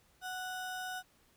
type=ring-modulated tone; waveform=square; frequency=1108.7 Hz; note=C#6; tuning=in tune; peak=-36 dBFS; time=0.21-1.03 s; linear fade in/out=50 ms; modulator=368 Hz; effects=pink hiss -68 dBFS RMS until 1.36 s